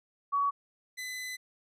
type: tone pair in turn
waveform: sine / sawtooth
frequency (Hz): 1129 / 2012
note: C#6 / B6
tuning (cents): +31 / +32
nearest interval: minor seventh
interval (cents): 1001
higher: second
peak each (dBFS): -25 / -33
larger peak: first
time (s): 0.32-0.51 / 0.97-1.37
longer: second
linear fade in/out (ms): 20
effects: resampled to 32000 Hz